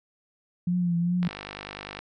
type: tone with vibrato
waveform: sine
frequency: 174.61 Hz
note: F3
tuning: in tune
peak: -22 dBFS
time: 0.67-1.28 s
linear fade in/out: 5 ms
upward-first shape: triangle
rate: 2.5 Hz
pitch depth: 53 cents each way
type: click train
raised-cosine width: 0.3 ms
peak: -19 dBFS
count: 39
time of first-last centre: 1.23-1.99 s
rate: 50 Hz
effects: none